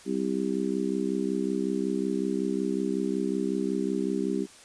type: harmonic tone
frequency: 65.41 Hz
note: C2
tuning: in tune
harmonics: 3 / 4 / 5 / 6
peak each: -31 / -31 / -31 / -31 dBFS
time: 0.05-4.47 s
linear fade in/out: 50 ms
effects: white hiss -51 dBFS RMS until 4.64 s + resampled to 22050 Hz